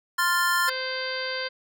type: chord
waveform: square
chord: F major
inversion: second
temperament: equal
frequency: 1046.5 / 1396.9 / 1760 Hz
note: C6 / F6 / A6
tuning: 0 / 0 / 0 cents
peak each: -26 dBFS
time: 0.18-0.7 s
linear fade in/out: 10 ms
type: harmonic tone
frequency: 519 Hz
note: C5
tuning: 14 cents flat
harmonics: 1 / 2 / 3 / 4 / 5 / 6 / 7 / 8 / 9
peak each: -33 / -39 / -33 / -36 / -42 / -40 / -41 / -43 / -34 dBFS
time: 0.67-1.49 s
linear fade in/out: 20 ms
effects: none